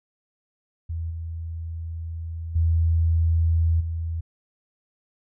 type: tone with level steps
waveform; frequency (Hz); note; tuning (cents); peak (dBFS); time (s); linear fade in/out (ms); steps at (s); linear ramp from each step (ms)
sine; 82.41; E2; 0; -26 / -29 / -17 / -25; 0.89-4.21; 10; 1.1 / 2.55 / 3.8; 10
effects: none